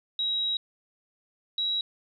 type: tone pair in turn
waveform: sine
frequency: 3840 / 3871 Hz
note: B7 / B7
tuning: -49 / -35 cents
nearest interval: unison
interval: 14 cents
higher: second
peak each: -25 dBFS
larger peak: neither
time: 0.19-0.57 / 1.58-1.81 s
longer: first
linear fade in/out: 2 ms
effects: 11-bit